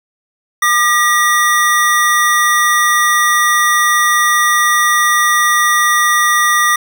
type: tone pair together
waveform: square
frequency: 1205 / 1920.3 Hz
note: D6 / B6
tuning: +44 / -49 cents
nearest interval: minor sixth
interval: 807 cents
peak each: -13 dBFS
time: 0.62-6.76 s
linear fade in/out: 5 ms
effects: none